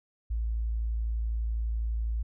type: tone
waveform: sine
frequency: 56 Hz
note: A1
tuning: 31 cents sharp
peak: -27 dBFS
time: 0.3-2.23 s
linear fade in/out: 10 ms
effects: none